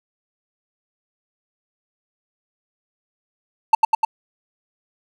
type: tone with echo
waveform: triangle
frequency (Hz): 888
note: A5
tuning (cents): +16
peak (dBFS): -5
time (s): 3.73-3.75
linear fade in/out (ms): 5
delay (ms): 100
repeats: 3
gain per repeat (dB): -2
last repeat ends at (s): 4.05
effects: none